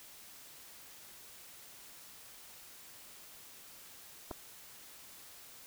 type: clicks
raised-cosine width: 1 ms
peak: -30 / -26 dBFS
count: 2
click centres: 4.31 / 4.313 s
effects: white hiss -54 dBFS RMS until 5.66 s